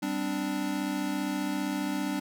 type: chord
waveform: square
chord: G suspended fourth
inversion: none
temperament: equal with one note detuned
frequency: 196 / 258.6 / 293.7 Hz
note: G3 / C4 / D4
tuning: 0 / -20 / 0 cents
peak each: -35 / -36 / -32 dBFS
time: 0.02-2.2 s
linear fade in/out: 10 ms
effects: none